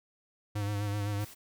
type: tone with vibrato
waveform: square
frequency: 102.7 Hz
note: G#2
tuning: 19 cents flat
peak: -31 dBFS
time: 0.55-1.25 s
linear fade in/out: 10 ms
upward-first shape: sine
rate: 7.8 Hz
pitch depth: 38 cents each way
type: noise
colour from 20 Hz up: white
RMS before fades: -50 dBFS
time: 1.19-1.35 s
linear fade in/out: 20 ms
effects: none